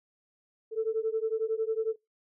sine beating tone pair, 438.6 / 449.6 Hz, A4 / A4, -6 / +37 cents, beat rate 11 Hz, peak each -29 dBFS, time 0.71-1.96 s, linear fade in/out 50 ms, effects noise-tail reverb RT60 0.2 s tail -21 dB re dry + tanh soft clip ceiling -19 dBFS

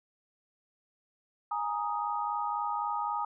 sine chord, Ab suspended second, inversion none, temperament just, 830.6 / 934.4 / 1245.9 Hz, Ab5 / Bb5 / Eb6, 0 / +4 / +2 cents, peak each -34 dBFS, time 1.51-3.25 s, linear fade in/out 5 ms, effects none

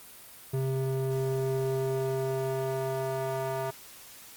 square tone with band-pass filter sweep, 132.8 Hz, C3, 26 cents sharp, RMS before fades -30 dBFS, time 0.53-3.71 s, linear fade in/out 10 ms, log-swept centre 270 to 770 Hz, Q 1.5, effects white hiss -49 dBFS RMS until 4.36 s + Opus 32 kbps

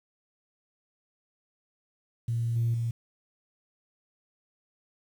sine tone with level steps, 116.54 Hz, A#2, in tune, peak -25 / -22 / -26 dBFS, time 2.28-2.91 s, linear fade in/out 5 ms, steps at 2.56 / 2.74 s, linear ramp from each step 2 ms, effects tanh soft clip ceiling -20 dBFS + 9-bit

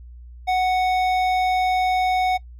sine tone with hard clipping, 740 Hz, F#5, in tune, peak -19 dBFS, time 0.47-2.38 s, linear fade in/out 20 ms, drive 11 dB, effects noise-tail reverb RT60 0.1 s tail -22 dB re dry + added 60 Hz sine -38 dBFS peak until 2.59 s

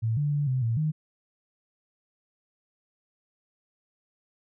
sine tone with pitch steps, 112.7 / 146.3 / 145.4 / 129.2 / 114.7 / 154.5 Hz, A2 / D3 / D3 / C3 / A#2 / D#3, +42 / -6 / -17 / -21 / -28 / -12 cents, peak -23 dBFS, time 0.02-0.92 s, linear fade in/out 20 ms, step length 150 ms, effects none

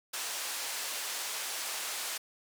white band-pass noise, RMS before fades -37 dBFS, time 0.13-2.18 s, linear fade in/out 10 ms, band 550 to 9400 Hz, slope 12 dB/octave, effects none

